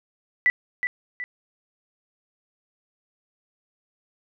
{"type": "tone with echo", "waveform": "sine", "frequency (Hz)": 1975.5, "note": "B6", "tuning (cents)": 0, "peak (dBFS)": -15, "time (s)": [0.46, 0.5], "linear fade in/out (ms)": 0, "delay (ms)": 370, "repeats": 2, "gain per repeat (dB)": -7, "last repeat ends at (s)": 1.24, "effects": []}